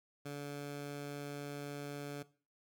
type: tone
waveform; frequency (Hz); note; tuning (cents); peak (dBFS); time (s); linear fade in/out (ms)
15% pulse; 143.8; D3; -36; -35; 0.25-2.23; 10
effects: noise-tail reverb RT60 0.4 s tail -18 dB re dry